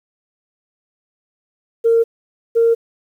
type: tone pair in turn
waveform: sine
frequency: 459.4 / 461.1 Hz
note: A#4 / A#4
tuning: -25 / -19 cents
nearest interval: unison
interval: 6 cents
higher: second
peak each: -9 dBFS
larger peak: neither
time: 1.84-2.04 / 2.55-2.75 s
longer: neither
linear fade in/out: 20 ms
effects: tanh soft clip ceiling -5 dBFS + 8-bit